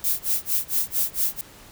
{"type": "noise with tremolo", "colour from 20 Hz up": "violet", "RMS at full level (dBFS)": -21, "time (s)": [0.04, 1.41], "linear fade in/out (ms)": 0, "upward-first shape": "sine", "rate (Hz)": 4.4, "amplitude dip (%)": 100, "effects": ["pink hiss -47 dBFS RMS until 1.71 s"]}